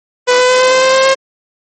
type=tone with pitch steps; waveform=sawtooth; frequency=496.8 / 502 / 507.2 / 512.5 / 517.9 / 523.3 / 528.8 / 534.3 Hz; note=B4 / B4 / B4 / C5 / C5 / C5 / C5 / C5; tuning=+10 / +28 / +46 / -36 / -18 / 0 / +18 / +36 cents; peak=-3 dBFS; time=0.27-1.15 s; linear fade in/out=20 ms; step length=110 ms; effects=MP3 32 kbps